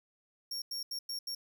40% pulse tone bursts at uneven times, 5530 Hz, F8, 18 cents flat, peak -35 dBFS, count 5, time 0.51-0.62 / 0.71-0.83 / 0.91-0.99 / 1.09-1.19 / 1.27-1.35 s, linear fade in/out 5 ms, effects none

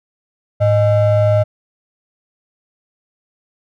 triangle ring-modulated tone, 361.6 Hz, F#4, 40 cents flat, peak -5 dBFS, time 0.6-1.44 s, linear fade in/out 20 ms, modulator 255 Hz, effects none

